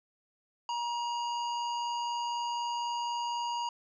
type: tone with amplitude modulation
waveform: square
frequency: 950 Hz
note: A#5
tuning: 33 cents sharp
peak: -31 dBFS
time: 0.69-3.69 s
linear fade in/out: 2 ms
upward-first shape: sine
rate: 124 Hz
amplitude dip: 25%
effects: resampled to 16000 Hz